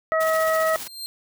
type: harmonic tone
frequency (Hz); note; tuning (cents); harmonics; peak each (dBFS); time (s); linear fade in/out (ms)
640; D#5; +49; 1 / 2 / 3; -20 / -24 / -27; 0.12-0.76; 0
type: noise with tremolo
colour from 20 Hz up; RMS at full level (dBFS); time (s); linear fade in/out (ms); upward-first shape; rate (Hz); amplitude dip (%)
white; -33; 0.2-0.88; 10; square; 15; 35
type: tone with exponential growth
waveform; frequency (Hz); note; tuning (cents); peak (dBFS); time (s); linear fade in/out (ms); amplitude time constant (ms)
sawtooth; 4175; C8; -5; -25; 0.6-1.06; 0; 100
effects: none